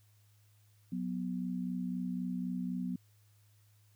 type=tone pair together; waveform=sine; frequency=183 / 246.9 Hz; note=F#3 / B3; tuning=-19 / 0 cents; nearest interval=perfect fourth; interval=519 cents; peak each=-36 / -37 dBFS; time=0.92-2.96 s; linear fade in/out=5 ms; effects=added 104 Hz sine -63 dBFS peak until 3.95 s + white hiss -72 dBFS RMS until 3.95 s